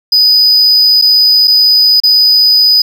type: tone with dropouts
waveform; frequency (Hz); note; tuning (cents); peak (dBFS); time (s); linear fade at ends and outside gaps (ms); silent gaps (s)
triangle; 4978; D#8; 0; -3; 0.12-2.82; 5; 1.015-1.021 / 1.474-1.478 / 2.002-2.035
effects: none